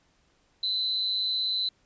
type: tone with amplitude modulation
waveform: sine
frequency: 4022 Hz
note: B7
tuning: 31 cents sharp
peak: -22 dBFS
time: 0.63-1.69 s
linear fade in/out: 5 ms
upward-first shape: sine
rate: 198 Hz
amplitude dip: 70%
effects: pink hiss -67 dBFS RMS until 1.85 s + resampled to 16000 Hz